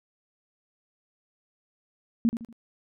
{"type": "tone with echo", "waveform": "sine", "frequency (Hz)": 230.7, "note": "A#3", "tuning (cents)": -18, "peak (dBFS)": -18, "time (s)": [2.25, 2.29], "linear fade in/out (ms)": 0, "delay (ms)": 79, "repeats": 3, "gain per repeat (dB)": -9, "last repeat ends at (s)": 2.527, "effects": []}